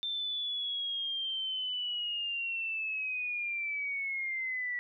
sine linear sweep, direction down, 3578 to 1943 Hz, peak -32 dBFS, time 0.03-4.79 s, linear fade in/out 0 ms, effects none

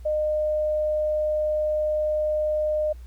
sine tone, 610 Hz, D#5, 34 cents flat, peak -21 dBFS, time 0.05-2.93 s, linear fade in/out 10 ms, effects added 60 Hz sine -38 dBFS peak until 3.06 s + pink hiss -60 dBFS RMS until 3.06 s

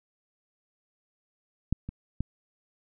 clicks, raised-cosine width 5 ms, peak -12 / -23 / -16 dBFS, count 3, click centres 1.726 / 1.89 / 2.206 s, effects none

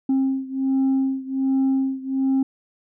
sine beating tone pair, 266.6 / 267.9 Hz, C4 / C4, +33 / +41 cents, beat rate 1.3 Hz, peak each -19 / -21 dBFS, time 0.09-2.43 s, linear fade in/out 5 ms, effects tanh soft clip ceiling -15 dBFS

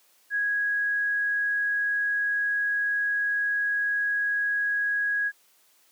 sine tone, 1657 Hz, G#6, 4 cents flat, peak -23 dBFS, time 0.3-5.32 s, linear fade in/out 50 ms, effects white hiss -62 dBFS RMS until 5.91 s + high-pass 300 Hz 12 dB/octave

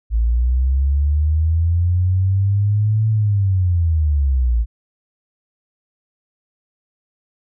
sine linear two-way sweep, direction up then down, 54.6 to 110.5 to 54.6 Hz, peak -13 dBFS, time 0.1-4.66 s, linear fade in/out 50 ms, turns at 3.09 s, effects none

